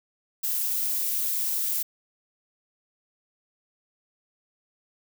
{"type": "noise", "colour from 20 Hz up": "violet", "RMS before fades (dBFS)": -27, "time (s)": [0.43, 1.83], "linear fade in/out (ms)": 10, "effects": []}